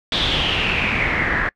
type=noise with low-pass filter sweep; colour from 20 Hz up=pink; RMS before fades=-20 dBFS; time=0.12-1.49 s; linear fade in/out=2 ms; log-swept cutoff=3700 to 1700 Hz; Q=6.6; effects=noise-tail reverb RT60 0.1 s tail -25 dB re dry